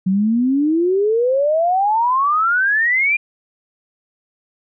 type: exponential sweep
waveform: sine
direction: up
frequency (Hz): 183 to 2434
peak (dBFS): -13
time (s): 0.06-3.17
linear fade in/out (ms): 10
effects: none